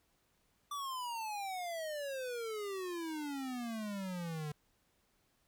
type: exponential sweep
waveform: square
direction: down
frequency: 1174.7 to 146.83 Hz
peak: -39 dBFS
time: 0.71-4.52 s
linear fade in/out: 5 ms
effects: pink hiss -75 dBFS RMS until 5.47 s